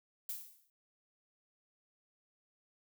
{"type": "noise with exponential decay", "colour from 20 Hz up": "violet", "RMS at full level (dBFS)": -38, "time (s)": [0.29, 0.7], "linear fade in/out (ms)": 2, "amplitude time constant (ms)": 88, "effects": []}